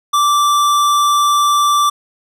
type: tone with hard clipping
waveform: sine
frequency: 1170 Hz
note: D6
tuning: 7 cents flat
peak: -12 dBFS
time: 0.13-1.9 s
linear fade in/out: 10 ms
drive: 16 dB
effects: none